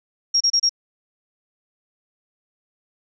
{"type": "tone bursts", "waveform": "sine", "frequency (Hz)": 5588, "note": "F8", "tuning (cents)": 0, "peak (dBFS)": -14, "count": 4, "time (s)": [0.34, 0.694], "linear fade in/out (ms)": 10, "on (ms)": 66, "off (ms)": 30, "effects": []}